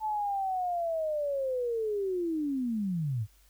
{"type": "linear sweep", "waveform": "sine", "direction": "down", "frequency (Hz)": [876, 98], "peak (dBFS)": -28, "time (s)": [0, 3.27], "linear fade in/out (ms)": 50, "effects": ["added 50 Hz sine -60 dBFS peak until 3.49 s", "white hiss -65 dBFS RMS until 3.49 s"]}